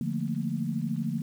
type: chord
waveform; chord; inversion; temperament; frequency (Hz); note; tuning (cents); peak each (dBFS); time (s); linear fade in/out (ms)
sine; Bb major seventh; first; equal; 146.83 / 174.61 / 220 / 233.1; D3 / F3 / A3 / Bb3; 0 / 0 / 0 / 0; -33; 0.01-1.22; 2
effects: 9-bit